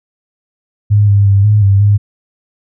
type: tone with pitch steps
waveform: sine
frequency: 103.6 / 100.9 / 99.2 / 105.4 / 98.7 / 102.6 Hz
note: G#2 / G#2 / G2 / G#2 / G2 / G#2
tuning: -4 / -49 / +21 / +26 / +12 / -21 cents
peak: -5 dBFS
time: 0.9-1.98 s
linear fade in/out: 20 ms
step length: 180 ms
effects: none